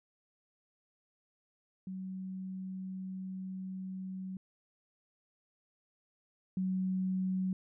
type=tone pair in turn; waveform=sine; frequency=188.1 / 187.02 Hz; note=F#3 / F#3; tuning=+29 / +19 cents; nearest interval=unison; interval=10 cents; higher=first; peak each=-38 / -30 dBFS; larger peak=second; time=1.87-4.37 / 6.57-7.53 s; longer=first; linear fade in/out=2 ms; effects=none